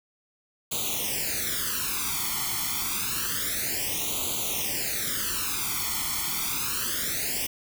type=noise with flanger; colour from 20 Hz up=white; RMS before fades=-29 dBFS; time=0.71-7.47 s; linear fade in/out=10 ms; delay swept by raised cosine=0.28 to 0.93 ms; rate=0.28 Hz; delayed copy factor=+1; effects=none